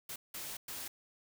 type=noise bursts at uneven times; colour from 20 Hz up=white; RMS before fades=-43 dBFS; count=3; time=0.09-0.16 / 0.34-0.57 / 0.68-0.88 s; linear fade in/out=5 ms; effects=none